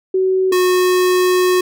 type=tone pair in turn; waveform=sine / square; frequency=376.4 / 364.8 Hz; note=F#4 / F#4; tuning=+30 / -24 cents; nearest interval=minor second; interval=54 cents; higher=first; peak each=-12 dBFS; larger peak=neither; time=0.14-0.52 / 0.52-1.61 s; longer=second; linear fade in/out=5 ms; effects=none